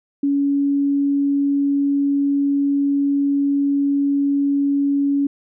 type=tone; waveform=sine; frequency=281.4 Hz; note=C#4; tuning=26 cents sharp; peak=-15 dBFS; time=0.23-5.27 s; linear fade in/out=5 ms; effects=none